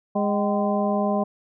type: harmonic tone with a mistuned harmonic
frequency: 205.5 Hz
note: G#3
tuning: 18 cents flat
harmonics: 1 / 2 / 3 / 4 / 5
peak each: -23 / -29 / -25 / -28 / -31 dBFS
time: 0.15-1.24 s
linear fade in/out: 10 ms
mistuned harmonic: 4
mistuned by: -100 cents
effects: none